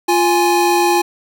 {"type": "tone pair together", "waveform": "square", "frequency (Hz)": [349.2, 830.5], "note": ["F4", "G#5"], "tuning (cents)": [0, 0], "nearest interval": "octave + minor third", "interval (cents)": 1500, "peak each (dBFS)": -15, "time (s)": [0.08, 1.02], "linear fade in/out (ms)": 10, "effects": []}